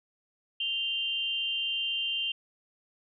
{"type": "tone pair together", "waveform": "sine", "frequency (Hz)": [2794, 3136], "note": ["F7", "G7"], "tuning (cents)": [0, 0], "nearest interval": "major second", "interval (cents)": 200, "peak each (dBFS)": [-31, -31], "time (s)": [0.6, 2.32], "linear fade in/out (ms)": 5, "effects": []}